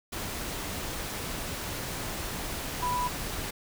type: tone in noise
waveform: sine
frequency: 987.8 Hz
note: B5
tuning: in tune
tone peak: -27 dBFS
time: 2.82-3.08 s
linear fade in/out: 10 ms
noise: pink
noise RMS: -35 dBFS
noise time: 0.12-3.51 s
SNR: +5 dB
effects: none